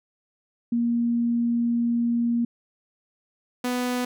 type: tone pair in turn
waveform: sine / sawtooth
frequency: 235.8 / 248 Hz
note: A#3 / B3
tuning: +20 / +7 cents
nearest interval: minor second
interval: 87 cents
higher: second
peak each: -20 dBFS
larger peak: neither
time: 0.72-2.45 / 3.64-4.05 s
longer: first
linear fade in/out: 5 ms
effects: none